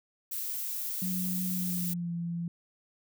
violet noise, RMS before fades -35 dBFS, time 0.31-1.94 s, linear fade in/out 10 ms
sine tone with pitch glide, 183.6 to 170.32 Hz, F#3 to F3, -13 to -43 cents, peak -31 dBFS, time 1.02-2.48 s, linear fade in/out 2 ms, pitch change -130 cents, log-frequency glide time 1.55-2.12 s
effects none

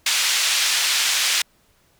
pink band-pass noise, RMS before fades -20 dBFS, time 0.06-1.42 s, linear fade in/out 5 ms, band 2400 to 7300 Hz, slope 12 dB/octave, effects pink hiss -60 dBFS RMS until 1.99 s

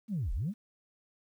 sine linear two-way sweep, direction down then up, 231.6 to 30.87 to 231.6 Hz, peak -29 dBFS, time 0.08-0.54 s, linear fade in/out 50 ms, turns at 0.33 s, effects tanh soft clip ceiling -26 dBFS + 11-bit

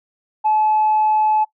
sine tone, 860 Hz, A5, 40 cents flat, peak -12 dBFS, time 0.44-1.45 s, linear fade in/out 20 ms, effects noise-tail reverb RT60 0.1 s tail -21 dB re dry + tanh soft clip ceiling -9 dBFS

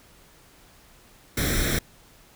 pink noise with comb filter, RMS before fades -24 dBFS, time 1.37-1.79 s, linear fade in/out 5 ms, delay 0.53 ms, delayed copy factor +0.75, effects pink hiss -54 dBFS RMS until 2.35 s

